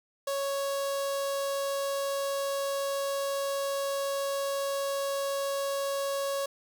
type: tone with notch filter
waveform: sawtooth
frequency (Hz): 554.4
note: C#5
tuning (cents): 0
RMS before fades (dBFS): -31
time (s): 0.27-6.46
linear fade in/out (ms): 5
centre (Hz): 2100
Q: 1.2
effects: none